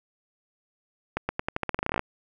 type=accelerating click train; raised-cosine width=0.5 ms; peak=-11 dBFS; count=17; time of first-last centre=1.17-1.994 s; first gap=120 ms; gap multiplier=0.87; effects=none

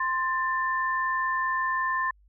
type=tone pair together; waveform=sine; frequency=1046.5 / 1777.4 Hz; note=C6 / A6; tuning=0 / +17 cents; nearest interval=major sixth; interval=917 cents; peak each=-26 / -28 dBFS; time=0-2.11 s; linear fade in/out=5 ms; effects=added 50 Hz sine -56 dBFS peak until 2.28 s

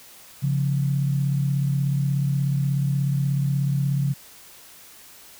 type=tone pair together; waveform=sine; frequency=138.03 / 174.61 Hz; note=C#3 / F3; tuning=-7 / 0 cents; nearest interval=major third; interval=407 cents; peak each=-20 / -28 dBFS; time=0.42-4.14 s; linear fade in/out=20 ms; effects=white hiss -47 dBFS RMS until 5.39 s

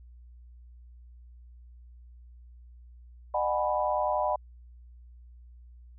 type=chord; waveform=sine; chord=G# minor seventh; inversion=second; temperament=equal with one note detuned; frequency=607.3 / 740 / 830.6 / 987.8 Hz; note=D#5 / F#5 / G#5 / B5; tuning=-42 / 0 / 0 / 0 cents; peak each=-29 / -31 / -33 / -30 dBFS; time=3.34-4.36 s; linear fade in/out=5 ms; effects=added 60 Hz sine -48 dBFS peak until 5.98 s

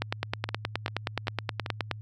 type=two click trains; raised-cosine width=0.3 ms; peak=-11 / -16 dBFS; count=19 / 4; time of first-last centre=0.02-1.913 / 0.49-1.662 s; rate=9.51 / 2.56 Hz; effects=added 107 Hz sine -39 dBFS peak until 2.01 s

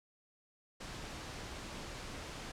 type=noise; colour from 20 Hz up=pink; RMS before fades=-45 dBFS; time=0.8-2.52 s; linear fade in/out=10 ms; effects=low-pass 7000 Hz 12 dB/octave

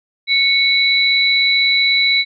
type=tone pair together; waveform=sine; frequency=2217 / 3948 Hz; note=C#7 / B7; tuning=0 / -1 cents; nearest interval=minor seventh; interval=999 cents; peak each=-14 dBFS; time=0.27-2.25 s; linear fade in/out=50 ms; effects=none

